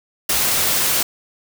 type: noise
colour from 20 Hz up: white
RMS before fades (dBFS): -18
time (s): 0.29-1.03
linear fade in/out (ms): 5
effects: none